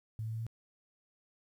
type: tone with pitch steps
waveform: sine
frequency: 110.1 / 111.31 / 112.54 / 113.79 Hz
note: A2 / A2 / A2 / A#2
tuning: +2 / +20 / +40 / -41 cents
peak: -35 dBFS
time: 0.19-0.466 s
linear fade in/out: 0 ms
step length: 69 ms
effects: 11-bit